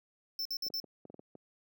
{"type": "tone bursts", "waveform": "square", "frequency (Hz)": 5330, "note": "E8", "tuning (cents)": 18, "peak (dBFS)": -34, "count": 4, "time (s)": [0.39, 0.801], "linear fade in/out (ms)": 2, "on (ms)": 63, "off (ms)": 53}
{"type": "clicks", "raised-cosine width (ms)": 2, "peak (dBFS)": -35, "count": 8, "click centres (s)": [0.665, 0.702, 0.842, 1.053, 1.1, 1.143, 1.194, 1.353]}
{"effects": ["high-pass 200 Hz 12 dB/octave"]}